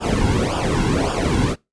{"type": "noise with flanger", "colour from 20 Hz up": "brown", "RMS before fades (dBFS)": -19, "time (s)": [0, 1.56], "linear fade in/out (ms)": 50, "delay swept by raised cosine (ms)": [0.48, 1.68], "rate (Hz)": 1.8, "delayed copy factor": -0.9, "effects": ["noise-tail reverb RT60 0.2 s tail -22 dB re dry", "resampled to 22050 Hz"]}